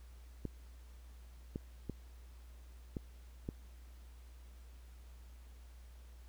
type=clicks; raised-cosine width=3 ms; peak=-26 dBFS; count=5; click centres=0.453 / 1.559 / 1.897 / 2.968 / 3.489 s; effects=added 60 Hz sine -52 dBFS peak until 6.28 s + pink hiss -67 dBFS RMS until 6.28 s